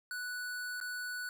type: tone with dropouts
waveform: square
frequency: 1480 Hz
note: F#6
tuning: in tune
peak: -38 dBFS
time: 0.11-1.29 s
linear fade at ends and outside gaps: 1 ms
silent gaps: 0.802-0.812 s
effects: none